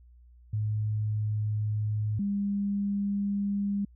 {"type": "tone pair in turn", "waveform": "sine", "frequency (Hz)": [106.6, 201.2], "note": ["G#2", "G3"], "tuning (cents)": [46, 45], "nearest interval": "major seventh", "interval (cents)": 1099, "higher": "second", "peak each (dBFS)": -26, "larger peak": "neither", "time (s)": [[0.53, 2.19], [2.19, 3.85]], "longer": "neither", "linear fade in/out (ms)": 5, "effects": ["added 60 Hz sine -52 dBFS peak until 3.95 s"]}